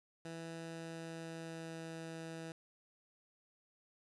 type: tone with pitch glide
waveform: 15% pulse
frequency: 164.81 to 163.29 Hz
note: E3 to E3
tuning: 0 to -16 cents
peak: -38 dBFS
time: 0.25-2.52 s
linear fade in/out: 2 ms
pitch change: -16 cents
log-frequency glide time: 0.54-2.11 s
effects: resampled to 24000 Hz + 12-bit